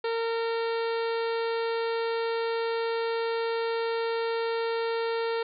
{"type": "harmonic tone", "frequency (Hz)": 458.3, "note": "A#4", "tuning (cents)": -29, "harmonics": [1, 2, 3, 4, 5, 6, 7, 8, 9, 10], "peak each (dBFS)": [-27, -35, -38, -41, -44, -45, -48, -46, -46, -49], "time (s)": [0.04, 5.43], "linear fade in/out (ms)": 5, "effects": []}